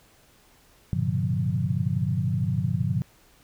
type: tone cluster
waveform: sine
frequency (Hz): 98.6 / 116.7 / 129.4 / 148.6 / 178.3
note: G2 / A#2 / C3 / D3 / F3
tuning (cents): +11 / +2 / -19 / +21 / +36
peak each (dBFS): -29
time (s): 0.93-3.02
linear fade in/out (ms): 0
effects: pink hiss -58 dBFS RMS until 3.43 s